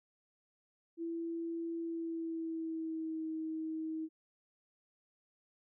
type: tone with pitch glide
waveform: sine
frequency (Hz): 333.3 to 317.9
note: E4 to D#4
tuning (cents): +19 to +37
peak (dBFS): -36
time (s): 0.97-4.09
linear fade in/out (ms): 50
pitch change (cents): -82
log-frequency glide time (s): 1.79-3.28
effects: none